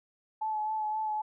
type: tone with vibrato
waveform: sine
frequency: 862 Hz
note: A5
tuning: 36 cents flat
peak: -29 dBFS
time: 0.41-1.22 s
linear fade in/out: 10 ms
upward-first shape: sine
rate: 3.8 Hz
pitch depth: 22 cents each way
effects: none